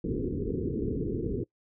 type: low-pass noise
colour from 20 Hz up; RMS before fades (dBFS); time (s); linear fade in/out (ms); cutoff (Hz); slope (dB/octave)
white; -31; 0.04-1.44; 5; 460; 96
effects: noise-tail reverb RT60 0.1 s tail -22 dB re dry